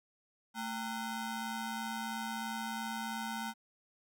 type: ring-modulated tone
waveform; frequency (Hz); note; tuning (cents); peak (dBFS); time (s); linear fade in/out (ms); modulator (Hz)
25% pulse; 569; C#5; +45; -30; 0.54-3.54; 50; 346
effects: none